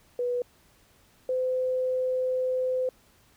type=tone pair in turn; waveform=sine; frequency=490 / 511.4 Hz; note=B4 / C5; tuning=-14 / -40 cents; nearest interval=minor second; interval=74 cents; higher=second; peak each=-25 / -24 dBFS; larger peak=second; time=0.19-0.42 / 1.29-2.89 s; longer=second; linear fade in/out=2 ms; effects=pink hiss -61 dBFS RMS until 3.36 s